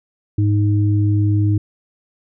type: tone pair together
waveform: sine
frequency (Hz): 103.82 / 311.1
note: G#2 / D#4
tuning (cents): 0 / 0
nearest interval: octave + perfect fifth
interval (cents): 1900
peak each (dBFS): -13 / -21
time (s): 0.38-1.58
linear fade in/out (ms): 5
effects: none